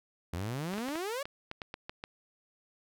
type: exponential sweep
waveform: sawtooth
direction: up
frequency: 80.5 to 583 Hz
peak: -30 dBFS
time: 0.33-1.23 s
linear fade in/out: 5 ms
type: clicks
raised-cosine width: 0.3 ms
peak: -23 dBFS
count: 10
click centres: 0.737 / 0.782 / 0.886 / 0.956 / 1.255 / 1.514 / 1.618 / 1.741 / 1.895 / 2.039 s
effects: none